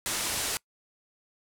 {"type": "low-pass noise", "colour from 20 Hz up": "white", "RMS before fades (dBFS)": -31, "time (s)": [0.06, 0.57], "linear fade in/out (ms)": 0, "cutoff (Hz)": 11000, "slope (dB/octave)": 24, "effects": ["noise-tail reverb RT60 0.1 s tail -24 dB re dry"]}